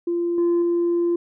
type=tone with level steps; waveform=sine; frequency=344.4 Hz; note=F4; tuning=24 cents flat; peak=-19 / -14 / -16 dBFS; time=0.07-1.16 s; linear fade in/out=5 ms; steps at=0.38 / 0.62 s; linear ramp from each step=2 ms; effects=tanh soft clip ceiling -15 dBFS